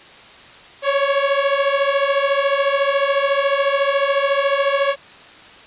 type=beating tone pair; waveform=sawtooth; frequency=549 / 563 Hz; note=C#5 / C#5; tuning=-17 / +27 cents; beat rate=14 Hz; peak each=-15 / -14 dBFS; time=0.82-4.96 s; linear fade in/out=50 ms; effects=white hiss -42 dBFS RMS until 5.66 s + resampled to 8000 Hz